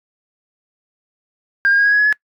sine tone with pitch steps, 1602 / 1618.7 / 1635.7 / 1652.8 / 1670 / 1687.5 / 1705.1 Hz, G6 / G#6 / G#6 / G#6 / G#6 / G#6 / G#6, +37 / -45 / -27 / -9 / +9 / +27 / +45 cents, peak -9 dBFS, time 1.65-2.126 s, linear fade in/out 0 ms, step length 68 ms, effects noise-tail reverb RT60 0.1 s tail -25 dB re dry + tanh soft clip ceiling -7 dBFS

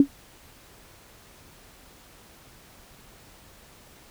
sine tone with exponential decay, 279.4 Hz, C#4, 14 cents sharp, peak -7 dBFS, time 0-0.08 s, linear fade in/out 2 ms, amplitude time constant 16 ms, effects pink hiss -52 dBFS RMS until 4.1 s

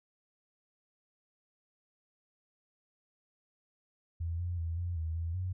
sine tone with pitch steps, 83.7 / 87.7 / 82.9 / 87.4 / 80.6 / 83.3 / 91.9 Hz, E2 / F2 / E2 / F2 / E2 / E2 / F#2, +27 / +8 / +10 / +2 / -38 / +19 / -11 cents, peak -32 dBFS, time 4.2-5.53 s, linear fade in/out 10 ms, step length 190 ms, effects none

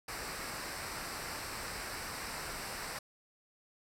pink noise with comb filter, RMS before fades -41 dBFS, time 0.08-2.99 s, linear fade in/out 5 ms, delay 0.3 ms, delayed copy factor -0.6, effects low-pass 12000 Hz 12 dB/octave

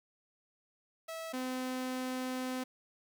sawtooth tone pair in turn, 651 / 256.1 Hz, E5 / C4, -22 / -37 cents, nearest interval octave + major third, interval 1615 cents, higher first, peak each -36 / -31 dBFS, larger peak second, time 1.08-1.33 / 1.33-2.64 s, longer second, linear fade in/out 10 ms, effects 10-bit

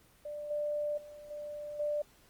sine tone with level steps, 592 Hz, D5, 14 cents sharp, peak -38 / -31 / -47 / -39 / -30 dBFS, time 0.25-2.02 s, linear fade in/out 5 ms, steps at 0.5 / 0.97 / 1.3 / 1.79 s, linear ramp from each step 10 ms, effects pink hiss -63 dBFS RMS until 2.29 s + Opus 24 kbps

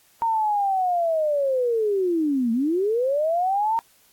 sine linear two-way sweep, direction down then up, 926 to 221.7 to 926 Hz, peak -19 dBFS, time 0.22-3.79 s, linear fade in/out 0 ms, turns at 2.52 s, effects white hiss -58 dBFS RMS until 4.12 s + AAC 64 kbps

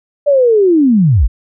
sine linear sweep, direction down, 591 to 39.28 Hz, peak -6 dBFS, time 0.26-1.28 s, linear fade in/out 20 ms, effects none

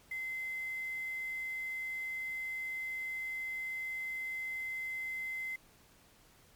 sine tone with quantisation, 2062 Hz, C7, 26 cents flat, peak -36 dBFS, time 0.11-5.56 s, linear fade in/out 5 ms, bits 9, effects pink hiss -63 dBFS RMS until 6.55 s + MP3 96 kbps

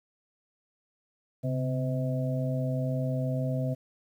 harmonic tone with a mistuned harmonic, 128.3 Hz, C3, 34 cents flat, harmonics 1 / 2 / 4 / 5, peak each -28 / -34 / -37 / -36 dBFS, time 1.43-3.75 s, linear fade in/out 20 ms, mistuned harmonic 1, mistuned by +81 cents, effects 10-bit

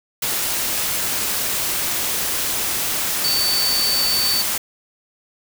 sine tone in noise, 4535 Hz, C#8, 39 cents sharp, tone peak -18 dBFS, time 3.24-4.42 s, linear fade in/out 5 ms, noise white, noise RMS -22 dBFS, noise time 0.22-4.58 s, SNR +1 dB, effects none

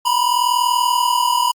square tone pair together, 959.4 / 1000 Hz, A#5 / B5, +50 / +21 cents, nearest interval minor second, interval 71 cents, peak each -18 dBFS, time 0.05-1.52 s, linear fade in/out 10 ms, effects Opus 48 kbps

